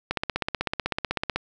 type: click train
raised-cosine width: 0.3 ms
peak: -9 dBFS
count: 21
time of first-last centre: 0.11-1.36 s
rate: 16 Hz
effects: none